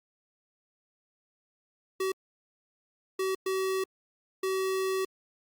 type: tone bursts at uneven times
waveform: square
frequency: 380.2 Hz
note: F#4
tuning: 47 cents sharp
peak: -28 dBFS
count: 4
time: 2-2.12 / 3.19-3.35 / 3.46-3.84 / 4.43-5.05 s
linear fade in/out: 5 ms
effects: Opus 48 kbps